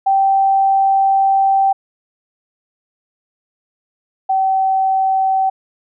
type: tone pair in turn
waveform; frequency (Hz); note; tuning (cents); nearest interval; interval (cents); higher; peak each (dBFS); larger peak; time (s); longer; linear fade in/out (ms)
sine; 779 / 766.9; G5 / G5; -11 / -38; unison; 27; first; -10 / -12; first; 0.06-1.73 / 4.29-5.5; first; 10
effects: none